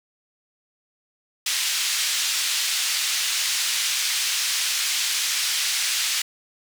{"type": "band-pass noise", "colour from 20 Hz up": "white", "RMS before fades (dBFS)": -24, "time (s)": [1.46, 6.22], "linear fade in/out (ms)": 5, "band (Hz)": [2200, 6200], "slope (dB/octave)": 12, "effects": []}